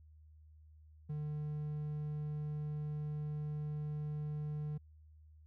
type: tone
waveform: triangle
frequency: 150 Hz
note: D3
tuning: 37 cents sharp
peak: -35 dBFS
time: 1.09-4.78 s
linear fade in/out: 10 ms
effects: added 77 Hz sine -57 dBFS peak until 5.46 s